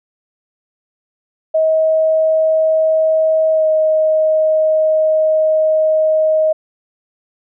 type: tone with pitch glide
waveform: sine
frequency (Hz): 635 to 627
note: D#5 to D#5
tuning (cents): +35 to +13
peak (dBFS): -10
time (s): 1.54-6.53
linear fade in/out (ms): 10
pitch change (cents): -22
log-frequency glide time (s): 3.52-3.67
effects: none